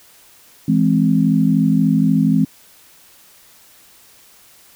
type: chord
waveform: sine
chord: E augmented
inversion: none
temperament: equal with one note detuned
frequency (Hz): 164.81 / 208.7 / 261.6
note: E3 / G#3 / B#3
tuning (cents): 0 / +9 / 0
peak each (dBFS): -16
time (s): 0.68-2.45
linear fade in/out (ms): 5
effects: white hiss -48 dBFS RMS until 4.75 s